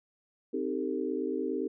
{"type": "chord", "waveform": "sine", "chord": "A half-diminished seventh", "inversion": "first", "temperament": "equal with one note detuned", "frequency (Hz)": [261.6, 311.1, 392, 449.8], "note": ["C4", "Eb4", "G4", "A4"], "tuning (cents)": [0, 0, 0, 38], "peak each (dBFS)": [-35, -35, -34, -36], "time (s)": [0.53, 1.68], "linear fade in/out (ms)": 10, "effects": []}